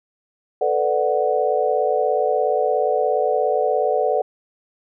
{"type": "chord", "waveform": "sine", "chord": "B minor seventh", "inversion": "third", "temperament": "equal with one note detuned", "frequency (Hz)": [440, 497, 587.3, 740], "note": ["A4", "B4", "D5", "F#5"], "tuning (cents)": [0, 11, 0, 0], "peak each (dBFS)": -22, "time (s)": [0.61, 4.22], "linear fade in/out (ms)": 5, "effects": []}